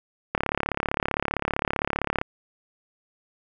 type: click train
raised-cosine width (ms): 0.5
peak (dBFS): -8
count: 67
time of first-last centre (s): 0.35-2.214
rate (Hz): 35.4
effects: none